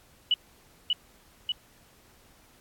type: tone with echo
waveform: sine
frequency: 2953 Hz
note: F#7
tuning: 4 cents flat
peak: -19 dBFS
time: 0.31-0.34 s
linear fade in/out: 2 ms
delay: 590 ms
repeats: 2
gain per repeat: -3 dB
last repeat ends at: 1.52 s
effects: pink hiss -59 dBFS RMS until 2.6 s + AAC 64 kbps